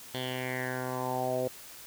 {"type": "tone with low-pass filter sweep", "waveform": "10% pulse", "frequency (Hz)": 127.8, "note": "C3", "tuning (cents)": -40, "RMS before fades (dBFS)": -33, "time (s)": [0.14, 1.48], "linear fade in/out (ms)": 5, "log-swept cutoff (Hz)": [3700, 530], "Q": 4.7, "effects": ["white hiss -48 dBFS RMS until 1.86 s"]}